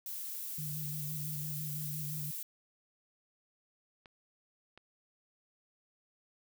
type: noise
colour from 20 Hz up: violet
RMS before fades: -41 dBFS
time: 0.06-2.43 s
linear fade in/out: 2 ms
type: tone with vibrato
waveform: sine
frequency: 150 Hz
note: D3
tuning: 37 cents sharp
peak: -39 dBFS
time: 0.58-2.31 s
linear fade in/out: 5 ms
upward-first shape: square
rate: 5.9 Hz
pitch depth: 33 cents each way
type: clicks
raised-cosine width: 0.3 ms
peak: -37 / -37 dBFS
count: 2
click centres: 4.058 / 4.776 s
effects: none